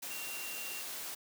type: tone in noise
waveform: sine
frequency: 2759 Hz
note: F7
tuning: 22 cents flat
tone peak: -44 dBFS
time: 0.1-0.82 s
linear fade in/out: 10 ms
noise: white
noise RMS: -42 dBFS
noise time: 0.02-1.15 s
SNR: -5 dB
effects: high-pass 200 Hz 12 dB/octave